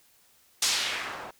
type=noise with low-pass filter sweep; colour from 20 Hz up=blue; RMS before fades=-30 dBFS; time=0.62-1.31 s; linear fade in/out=5 ms; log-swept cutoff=6600 to 740 Hz; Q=1.2; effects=white hiss -62 dBFS RMS until 1.39 s